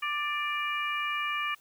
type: harmonic tone with a mistuned harmonic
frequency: 590 Hz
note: D5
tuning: 8 cents sharp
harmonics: 2 / 3 / 4 / 5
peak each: -32 / -36 / -33 / -38 dBFS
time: 0.02-1.55 s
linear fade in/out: 10 ms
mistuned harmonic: 5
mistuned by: -40 cents
effects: white hiss -61 dBFS RMS until 1.6 s + high-pass 60 Hz 12 dB/octave